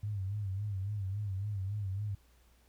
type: tone with vibrato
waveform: sine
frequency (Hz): 99.9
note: G2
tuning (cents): +33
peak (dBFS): -33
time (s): 0.03-2.15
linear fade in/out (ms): 5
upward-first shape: sine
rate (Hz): 3.6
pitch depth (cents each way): 100
effects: added 60 Hz sine -63 dBFS peak until 2.68 s + pink hiss -69 dBFS RMS until 2.68 s